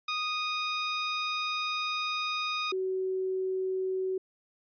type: tone pair in turn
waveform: 15% pulse / sine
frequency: 1240 / 376.2 Hz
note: D#6 / F#4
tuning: -6 / +29 cents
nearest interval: octave + major sixth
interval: 2065 cents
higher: first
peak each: -23 / -28 dBFS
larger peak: first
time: 0.08-2.72 / 2.72-4.18 s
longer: first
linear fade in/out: 5 ms
effects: resampled to 11025 Hz